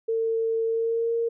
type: tone with pitch glide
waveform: sine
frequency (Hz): 451.8 to 462.9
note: A4 to A#4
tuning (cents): +46 to -12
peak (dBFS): -22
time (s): 0.08-1.29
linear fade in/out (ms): 10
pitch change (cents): +42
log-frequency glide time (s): 0.65-1.14
effects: none